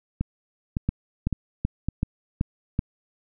two click trains, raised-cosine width 5 ms, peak -10 / -12 dBFS, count 6 / 4, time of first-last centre 0.89-2.791 / 0.21-1.886 s, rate 2.63 / 1.79 Hz, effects none

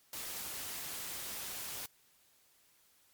white noise, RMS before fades -42 dBFS, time 0.13-1.86 s, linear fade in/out 2 ms, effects white hiss -68 dBFS RMS until 3.13 s + MP3 96 kbps

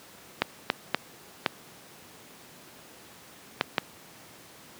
clicks, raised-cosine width 0.3 ms, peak -5 dBFS, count 6, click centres 0.42 / 0.701 / 0.946 / 1.462 / 3.611 / 3.782 s, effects pink hiss -50 dBFS RMS until 4.79 s + high-pass 150 Hz 12 dB/octave

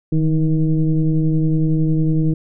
sine tone with frequency modulation, 155.56 Hz, D#3, in tune, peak -13 dBFS, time 0.12-2.34 s, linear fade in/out 5 ms, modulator 161 Hz, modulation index 1, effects none

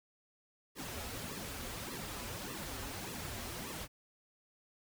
pink noise with flanger, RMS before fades -43 dBFS, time 0.75-3.88 s, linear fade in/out 50 ms, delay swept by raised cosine 1.3 to 6.7 ms, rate 1.7 Hz, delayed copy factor -0.85, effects none

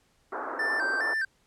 white band-pass noise, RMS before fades -35 dBFS, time 0.32-1.14 s, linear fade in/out 5 ms, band 280 to 1500 Hz, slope 48 dB/octave
triangle tone with vibrato, 1665 Hz, G#6, 4 cents sharp, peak -24 dBFS, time 0.59-1.25 s, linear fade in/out 5 ms, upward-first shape square, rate 2.4 Hz, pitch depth 110 cents each way
effects pink hiss -67 dBFS RMS until 1.46 s + low-pass 10000 Hz 12 dB/octave

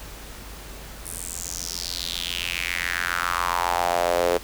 sawtooth tone with high-pass filter sweep, 87.31 Hz, F2, in tune, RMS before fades -26 dBFS, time 1.05-4.38 s, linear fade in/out 10 ms, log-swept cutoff 9900 to 460 Hz, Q 3.9, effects added 50 Hz sine -41 dBFS peak until 4.43 s + pink hiss -41 dBFS RMS until 4.43 s

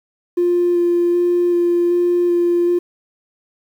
triangle tone with vibrato, 349.2 Hz, F4, in tune, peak -9 dBFS, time 0.37-2.79 s, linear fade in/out 10 ms, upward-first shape square, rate 1.3 Hz, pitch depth 9 cents each way, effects tanh soft clip ceiling -10 dBFS + 8-bit

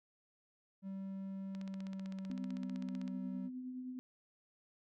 triangle tone with pitch glide, 193.2 to 189.66 Hz, G3 to F#3, -25 to +43 cents, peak -39 dBFS, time 0.82-3.5 s, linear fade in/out 50 ms, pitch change -32 cents, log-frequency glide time 1.56-2.88 s
click train, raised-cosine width 0.2 ms, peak -36 dBFS, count 25, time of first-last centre 1.55-3.079 s, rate 15.7 Hz
sine tone with tremolo, 254 Hz, B3, 49 cents sharp, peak -40 dBFS, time 2.3-3.99 s, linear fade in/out 0 ms, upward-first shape triangle, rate 9.6 Hz, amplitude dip 40%
effects none

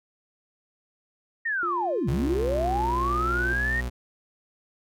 sine linear two-way sweep, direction down then up, 1881 to 114.4 to 1881 Hz, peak -24 dBFS, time 1.45-3.81 s, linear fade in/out 10 ms, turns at 2.09 s
triangle tone with vibrato, 349.2 Hz, F4, in tune, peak -30 dBFS, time 1.63-3.53 s, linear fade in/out 0 ms, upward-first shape sine, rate 1.3 Hz, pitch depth 10 cents each way
40% pulse tone with pitch glide, 68.1 to 61.73 Hz, C#2 to B1, -30 to 0 cents, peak -27 dBFS, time 2.07-3.9 s, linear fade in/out 20 ms, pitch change -170 cents, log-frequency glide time 2.19-2.83 s
effects none

